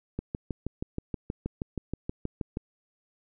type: click train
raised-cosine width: 3 ms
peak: -18 dBFS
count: 16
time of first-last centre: 0.19-2.571 s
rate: 6.3 Hz
effects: none